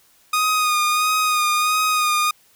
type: tone with vibrato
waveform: sawtooth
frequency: 1237 Hz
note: D#6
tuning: 10 cents flat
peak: -13 dBFS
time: 0.33-2.31 s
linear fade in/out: 5 ms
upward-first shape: sine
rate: 1.5 Hz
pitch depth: 28 cents each way
effects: white hiss -56 dBFS RMS until 2.55 s